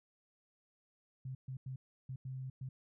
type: tone bursts at uneven times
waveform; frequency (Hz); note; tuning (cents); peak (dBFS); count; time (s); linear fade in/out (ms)
sine; 130.81; C3; 0; -40; 6; 1.25-1.35 / 1.48-1.57 / 1.66-1.76 / 2.09-2.16 / 2.25-2.5 / 2.61-2.69; 5
effects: none